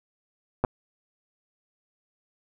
clicks, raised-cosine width 1 ms, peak -9 dBFS, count 2, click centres 0.64 / 0.648 s, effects none

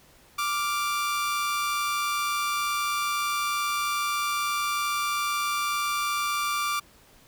sawtooth tone pair together, 1174.7 / 1397 Hz, D6 / F6, 0 / 0 cents, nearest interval minor third, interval 300 cents, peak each -22 / -31 dBFS, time 0.38-6.8 s, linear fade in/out 10 ms, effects pink hiss -56 dBFS RMS until 7.27 s

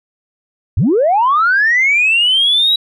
sine linear sweep, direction up, 66.6 to 3898 Hz, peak -8 dBFS, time 0.77-2.76 s, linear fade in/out 5 ms, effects tanh soft clip ceiling -5 dBFS

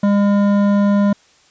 sine tone with hard clipping, 202.4 Hz, G#3, 44 cents flat, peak -13 dBFS, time 0.03-1.13 s, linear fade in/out 5 ms, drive 12 dB, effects white hiss -52 dBFS RMS until 1.5 s + resampled to 16000 Hz

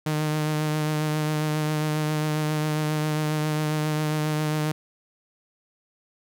sawtooth tone with vibrato, 153.1 Hz, D#3, 28 cents flat, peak -19 dBFS, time 0.06-4.72 s, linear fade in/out 5 ms, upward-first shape triangle, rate 7.4 Hz, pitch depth 22 cents each way, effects none

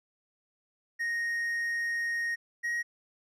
triangle tone pair in turn, 1864.7 / 1888.5 Hz, A#6 / A#6, 0 / +22 cents, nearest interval unison, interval 22 cents, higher second, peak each -27 dBFS, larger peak neither, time 0.99-2.36 / 2.63-2.83 s, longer first, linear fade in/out 20 ms, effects resampled to 32000 Hz

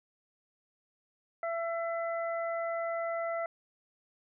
harmonic tone, 670 Hz, E5, 28 cents sharp, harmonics 1 / 2 / 3, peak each -32 / -39 / -42 dBFS, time 1.43-3.46 s, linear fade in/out 2 ms, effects none

